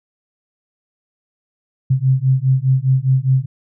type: beating tone pair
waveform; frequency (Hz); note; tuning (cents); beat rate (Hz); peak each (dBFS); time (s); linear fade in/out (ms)
sine; 129.3 / 134.2; C3 / C3; -20 / +44; 4.9; -15; 1.9-3.46; 10
effects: none